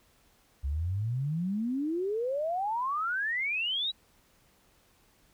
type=exponential sweep; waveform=sine; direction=up; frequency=65.4 to 3950 Hz; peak=-28 dBFS; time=0.63-3.92 s; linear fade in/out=20 ms; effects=pink hiss -65 dBFS RMS until 5.33 s